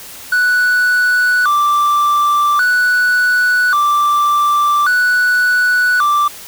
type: tone with vibrato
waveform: triangle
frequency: 1318.5 Hz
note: E6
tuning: in tune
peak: -8 dBFS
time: 0.32-6.28 s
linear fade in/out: 5 ms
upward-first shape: square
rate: 0.44 Hz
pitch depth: 200 cents each way
effects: white hiss -33 dBFS RMS until 6.47 s